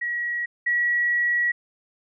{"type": "tone pair in turn", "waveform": "sine", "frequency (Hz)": [1914, 1924], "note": ["A#6", "B6"], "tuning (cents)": [45, -46], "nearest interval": "unison", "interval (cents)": 9, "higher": "second", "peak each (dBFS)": [-24, -19], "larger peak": "second", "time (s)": [[0.01, 0.46], [0.66, 1.52]], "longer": "second", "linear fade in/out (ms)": 10, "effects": []}